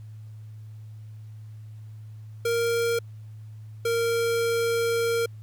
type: tone pair in turn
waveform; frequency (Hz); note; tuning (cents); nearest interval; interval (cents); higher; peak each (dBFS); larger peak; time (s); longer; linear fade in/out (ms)
square; 466.2 / 463.7; A#4 / A#4; 0 / -9; unison; 9; first; -23; neither; 2.45-2.99 / 3.85-5.26; second; 5
effects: added 108 Hz sine -39 dBFS peak until 5.42 s + pink hiss -65 dBFS RMS until 5.42 s